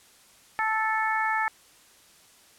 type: harmonic tone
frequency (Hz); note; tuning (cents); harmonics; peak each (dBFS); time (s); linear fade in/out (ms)
438.7; A4; -5; 2 / 3 / 4 / 5; -27 / -30 / -28 / -33; 0.59-1.48; 0
effects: white hiss -56 dBFS RMS until 2.58 s + low-pass 11000 Hz 12 dB/octave